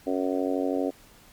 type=harmonic tone; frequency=92.5 Hz; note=F#2; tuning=in tune; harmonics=3 / 4 / 5 / 6 / 7 / 8; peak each=-27 / -32 / -31 / -32 / -34 / -37 dBFS; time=0.06-0.91 s; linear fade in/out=20 ms; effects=pink hiss -54 dBFS RMS until 1.32 s + MP3 96 kbps